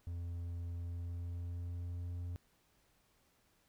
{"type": "tone with pitch glide", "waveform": "triangle", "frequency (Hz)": [86, 87.55], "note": ["F2", "F2"], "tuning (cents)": [-26, 5], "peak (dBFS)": -37, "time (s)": [0.07, 2.36], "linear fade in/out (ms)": 0, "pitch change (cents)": 31, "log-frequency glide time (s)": [0.78, 2.16], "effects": ["pink hiss -73 dBFS RMS until 3.68 s"]}